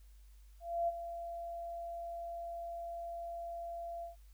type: tone with ADSR envelope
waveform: sine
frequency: 683 Hz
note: F5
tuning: 39 cents flat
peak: -29 dBFS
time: 0.6-4.16 s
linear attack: 280 ms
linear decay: 30 ms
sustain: -11 dB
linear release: 130 ms
effects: added 50 Hz sine -55 dBFS peak until 4.33 s + white hiss -72 dBFS RMS until 4.33 s